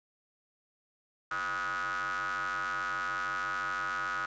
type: ring-modulated tone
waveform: 40% pulse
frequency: 93.6 Hz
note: F#2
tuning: 20 cents sharp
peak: -28 dBFS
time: 1.31-4.26 s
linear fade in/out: 5 ms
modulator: 1360 Hz
effects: resampled to 16000 Hz + 10-bit